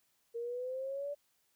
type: exponential sweep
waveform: sine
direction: up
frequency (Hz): 462 to 583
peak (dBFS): -36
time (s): 0.34-1.15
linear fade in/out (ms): 20
effects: white hiss -75 dBFS RMS until 1.55 s